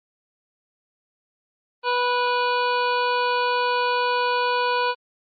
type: harmonic tone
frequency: 491.1 Hz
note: B4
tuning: 10 cents flat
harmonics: 1 / 2 / 3 / 5 / 6 / 7 / 8 / 9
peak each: -25 / -22 / -28 / -31 / -34 / -39 / -39 / -35 dBFS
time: 1.83-4.95 s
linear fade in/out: 50 ms
effects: Opus 24 kbps